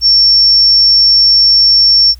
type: tone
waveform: sine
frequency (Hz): 5450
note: F8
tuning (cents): -43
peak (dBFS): -4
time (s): 0.01-2.15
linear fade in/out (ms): 50
effects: added 61 Hz sine -31 dBFS peak until 2.19 s + white hiss -49 dBFS RMS until 2.19 s